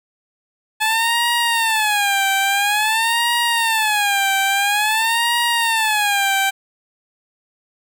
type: tone with vibrato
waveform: 15% pulse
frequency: 860 Hz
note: A5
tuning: 40 cents flat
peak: -9 dBFS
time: 0.8-6.51 s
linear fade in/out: 20 ms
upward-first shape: sine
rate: 0.49 Hz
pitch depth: 170 cents each way
effects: none